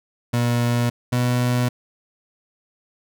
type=tone pair in turn; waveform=30% pulse; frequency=119.8 / 123.24 Hz; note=A#2 / B2; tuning=+48 / -3 cents; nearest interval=unison; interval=49 cents; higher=second; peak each=-15 dBFS; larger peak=neither; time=0.33-0.9 / 1.12-1.69 s; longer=neither; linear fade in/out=10 ms; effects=none